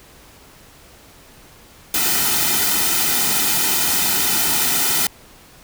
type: noise with comb filter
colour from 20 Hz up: white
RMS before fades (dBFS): -18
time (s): 1.94-5.07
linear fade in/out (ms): 2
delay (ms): 1.8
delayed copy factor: -0.7
effects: pink hiss -46 dBFS RMS until 5.63 s